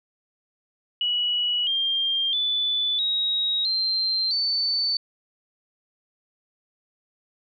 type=tone with pitch steps; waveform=sine; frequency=2930 / 3195 / 3484 / 3800 / 4144 / 4519 Hz; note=F#7 / G7 / A7 / A#7 / C8 / C#8; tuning=-18 / +32 / -18 / +33 / -17 / +33 cents; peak=-21 dBFS; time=1.01-4.97 s; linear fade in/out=2 ms; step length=660 ms; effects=none